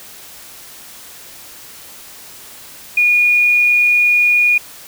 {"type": "tone", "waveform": "sine", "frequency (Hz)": 2443, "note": "D#7", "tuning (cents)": -32, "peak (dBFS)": -9, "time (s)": [2.97, 4.58], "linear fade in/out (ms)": 5, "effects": ["white hiss -37 dBFS RMS until 4.87 s"]}